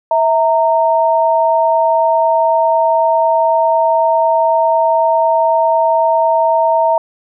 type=tone pair together; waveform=sine; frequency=652 / 922 Hz; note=E5 / A#5; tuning=-19 / -19 cents; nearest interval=tritone; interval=600 cents; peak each=-12 dBFS; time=0.11-6.98 s; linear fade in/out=2 ms; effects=none